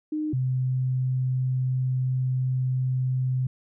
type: tone pair in turn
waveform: sine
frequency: 306.3 / 128.78 Hz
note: D#4 / C3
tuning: -27 / -27 cents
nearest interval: octave + minor third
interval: 1500 cents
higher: first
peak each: -25 / -22 dBFS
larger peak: second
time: 0.12-0.33 / 0.33-3.47 s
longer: second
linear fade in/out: 5 ms
effects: none